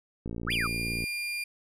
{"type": "click train", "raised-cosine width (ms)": 3, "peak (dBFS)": -23, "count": 46, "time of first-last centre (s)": [0.26, 1.04], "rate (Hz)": 57.7}
{"type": "exponential two-way sweep", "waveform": "sine", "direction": "up then down", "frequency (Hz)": [1131, 3520, 1131], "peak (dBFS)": -28, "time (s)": [0.47, 0.67], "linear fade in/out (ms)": 5, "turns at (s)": 0.53}
{"type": "tone", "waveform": "35% pulse", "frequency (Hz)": 2400, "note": "D7", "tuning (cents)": 37, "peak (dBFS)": -29, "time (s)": [0.5, 1.44], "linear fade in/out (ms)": 5}
{"effects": ["resampled to 32000 Hz"]}